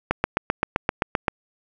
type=click train; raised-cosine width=0.5 ms; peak=-4 dBFS; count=10; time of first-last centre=0.11-1.282 s; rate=7.68 Hz; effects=none